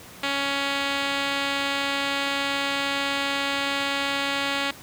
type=tone with low-pass filter; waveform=5% pulse; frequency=278.7 Hz; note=C#4; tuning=9 cents sharp; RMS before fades=-26 dBFS; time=0.23-4.71 s; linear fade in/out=5 ms; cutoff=4900 Hz; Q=1.5; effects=pink hiss -44 dBFS RMS until 4.82 s + high-pass 80 Hz 12 dB/octave